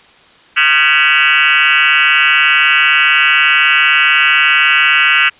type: tone with frequency modulation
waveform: sine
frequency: 2114 Hz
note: C7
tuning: 17 cents sharp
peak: -7 dBFS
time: 0.56-5.3 s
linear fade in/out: 20 ms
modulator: 147 Hz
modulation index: 5.4
effects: white hiss -44 dBFS RMS until 5.39 s + resampled to 8000 Hz